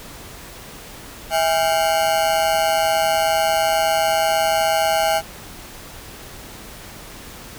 40% pulse ring-modulated tone, 732 Hz, F#5, 19 cents flat, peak -12 dBFS, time 1.3-5.22 s, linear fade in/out 50 ms, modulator 81.1 Hz, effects pink hiss -38 dBFS RMS until 7.58 s

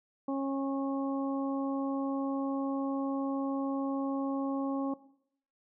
harmonic tone, 273.3 Hz, C#4, 24 cents flat, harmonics 1 / 2 / 3 / 4, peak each -31 / -37 / -41 / -43 dBFS, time 0.28-4.94 s, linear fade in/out 5 ms, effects noise-tail reverb RT60 0.7 s tail -18 dB re dry

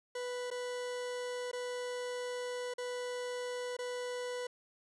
40% pulse tone with dropouts, 493.9 Hz, B4, in tune, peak -36 dBFS, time 0.15-4.47 s, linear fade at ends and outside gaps 5 ms, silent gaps 0.504-0.512 / 1.515-1.53 / 2.739-2.781 / 3.768-3.788 s, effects resampled to 22050 Hz + 11-bit

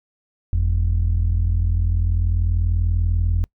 sine tone pair together, 46.57 / 86.8 Hz, F#1 / F2, +12 / -10 cents, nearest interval major seventh, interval 1078 cents, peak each -17 dBFS, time 0.53-3.44 s, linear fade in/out 0 ms, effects noise-tail reverb RT60 0.1 s tail -26 dB re dry + tanh soft clip ceiling -12 dBFS

